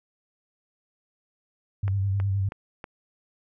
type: tone with vibrato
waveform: sine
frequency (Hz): 98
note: G2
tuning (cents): 0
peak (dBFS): -22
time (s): 1.83-2.49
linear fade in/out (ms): 5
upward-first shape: square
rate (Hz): 9.7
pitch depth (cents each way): 34
type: click train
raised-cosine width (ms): 0.5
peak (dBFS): -22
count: 4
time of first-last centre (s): 1.88-2.842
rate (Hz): 3.12
effects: none